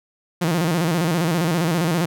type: tone with vibrato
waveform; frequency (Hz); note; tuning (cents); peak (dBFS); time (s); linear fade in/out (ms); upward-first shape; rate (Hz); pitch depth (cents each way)
sawtooth; 167.2; E3; +25; -14; 0.41-2.06; 10; square; 15; 100
effects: none